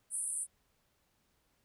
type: band-pass noise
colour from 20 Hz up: white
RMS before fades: -37 dBFS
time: 0.1-0.47 s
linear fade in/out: 50 ms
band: 8800 to 10000 Hz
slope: 96 dB/octave
effects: pink hiss -75 dBFS RMS until 1.64 s